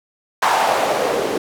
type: noise with band-pass filter sweep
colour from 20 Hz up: white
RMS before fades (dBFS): -18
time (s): 0.42-1.38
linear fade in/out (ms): 5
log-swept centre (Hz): 960 to 380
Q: 2.7
effects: none